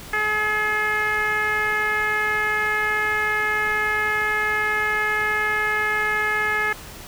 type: tone with low-pass filter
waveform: 10% pulse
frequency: 425.2 Hz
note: G#4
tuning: 41 cents sharp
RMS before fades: -22 dBFS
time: 0.13-6.73 s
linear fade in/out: 5 ms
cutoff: 1900 Hz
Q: 4.8
effects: pink hiss -39 dBFS RMS until 7.07 s